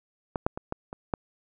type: clicks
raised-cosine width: 1 ms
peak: -14 / -9 / -20 / -16 / -23 / -12 dBFS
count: 6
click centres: 0.358 / 0.465 / 0.575 / 0.724 / 0.929 / 1.138 s
effects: none